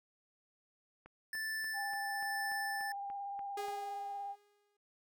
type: click train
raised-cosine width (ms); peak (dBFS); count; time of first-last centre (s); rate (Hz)
0.5; -39; 10; 1.06-3.684; 3.43
type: tone with tremolo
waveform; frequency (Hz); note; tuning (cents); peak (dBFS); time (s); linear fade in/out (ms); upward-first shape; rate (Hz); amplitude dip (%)
square; 1760; A6; 0; -37; 1.33-2.92; 2; sine; 1.1; 25
type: tone with vibrato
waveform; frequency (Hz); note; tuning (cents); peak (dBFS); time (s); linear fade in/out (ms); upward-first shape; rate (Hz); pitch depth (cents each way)
sine; 800; G5; +35; -39; 1.73-4.36; 50; triangle; 17; 22
type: tone with exponential decay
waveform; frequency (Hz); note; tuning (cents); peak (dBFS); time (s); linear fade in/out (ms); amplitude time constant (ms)
sawtooth; 410.7; G#4; -19; -35; 3.57-4.77; 5; 260
effects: none